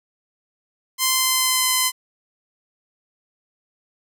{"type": "tone with pitch glide", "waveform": "5% pulse", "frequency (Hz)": [1039, 1024.7], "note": ["C6", "C6"], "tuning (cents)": [-12, -36], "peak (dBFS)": -5, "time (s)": [0.98, 1.92], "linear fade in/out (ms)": 50, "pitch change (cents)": -24, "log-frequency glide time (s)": [1.11, 1.71], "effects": []}